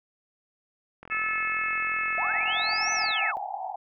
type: click train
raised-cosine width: 0.5 ms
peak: -28 dBFS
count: 90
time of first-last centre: 1.03-3.109 s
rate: 42.8 Hz
type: harmonic tone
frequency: 434.4 Hz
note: A4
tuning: 22 cents flat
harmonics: 3 / 4 / 5 / 6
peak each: -31 / -31 / -31 / -31 dBFS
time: 1.1-3.32 s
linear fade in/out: 20 ms
type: linear two-way sweep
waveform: sine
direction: up then down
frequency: 638 to 6110 to 638 Hz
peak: -29 dBFS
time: 2.18-3.37 s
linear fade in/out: 0 ms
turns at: 2.93 s
type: band-pass noise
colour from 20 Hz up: pink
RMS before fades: -35 dBFS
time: 2.22-3.76 s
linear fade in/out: 5 ms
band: 710 to 870 Hz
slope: 96 dB/octave
effects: none